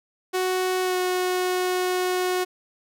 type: tone with pitch glide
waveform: sawtooth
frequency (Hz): 370 to 365.3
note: F#4 to F#4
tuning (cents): 0 to -22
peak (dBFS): -18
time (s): 0.33-2.45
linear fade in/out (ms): 20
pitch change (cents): -22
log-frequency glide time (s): 0.82-0.97
effects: none